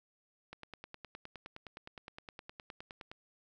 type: click train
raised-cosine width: 0.3 ms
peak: -30 dBFS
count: 26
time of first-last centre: 0.53-3.115 s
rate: 9.67 Hz
effects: none